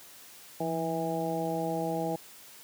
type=harmonic tone with a mistuned harmonic; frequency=163 Hz; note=E3; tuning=19 cents flat; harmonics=1 / 2 / 3 / 4 / 5; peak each=-35 / -35 / -35 / -35 / -35 dBFS; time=0.6-2.16 s; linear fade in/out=5 ms; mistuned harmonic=1; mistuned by=+59 cents; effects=white hiss -51 dBFS RMS until 2.63 s + high-pass 100 Hz 12 dB/octave